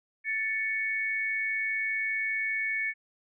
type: tone pair together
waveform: sine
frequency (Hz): 1760 / 2225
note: A6 / C#7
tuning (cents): 0 / +6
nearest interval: major third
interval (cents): 406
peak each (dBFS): -32 / -29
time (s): 0.24-2.94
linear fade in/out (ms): 50
effects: none